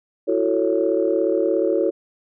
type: chord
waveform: sine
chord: F# minor seventh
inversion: third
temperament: just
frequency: 333 / 370 / 444 / 555 Hz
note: E4 / F#4 / A4 / C#5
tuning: +18 / 0 / +16 / +2 cents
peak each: -22 dBFS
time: 0.27-1.91 s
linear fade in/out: 20 ms
effects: tanh soft clip ceiling -6 dBFS